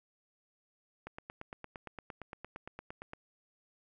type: click train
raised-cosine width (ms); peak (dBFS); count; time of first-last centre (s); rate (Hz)
0.5; -28; 19; 1.07-3.134; 8.72
effects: none